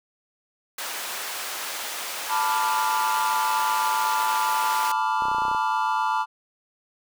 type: high-pass noise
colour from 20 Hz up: pink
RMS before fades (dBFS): -32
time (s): 0.78-4.92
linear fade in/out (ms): 5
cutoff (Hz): 820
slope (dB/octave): 12
type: chord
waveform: triangle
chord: B half-diminished seventh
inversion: third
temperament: equal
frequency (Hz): 880 / 987.8 / 1174.7 / 1396.9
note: A5 / B5 / D6 / F6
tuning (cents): 0 / 0 / 0 / 0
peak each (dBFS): -23 / -24 / -27 / -29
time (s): 2.28-6.26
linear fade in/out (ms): 50
type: clicks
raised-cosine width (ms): 1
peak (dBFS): -22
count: 11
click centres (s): 5.222 / 5.254 / 5.284 / 5.316 / 5.347 / 5.384 / 5.42 / 5.452 / 5.483 / 5.514 / 5.548
effects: none